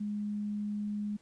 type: tone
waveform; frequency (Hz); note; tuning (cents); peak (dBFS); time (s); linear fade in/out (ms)
sine; 207.7; G#3; 0; -32; 0-1.17; 10
effects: pink hiss -66 dBFS RMS until 1.21 s + resampled to 22050 Hz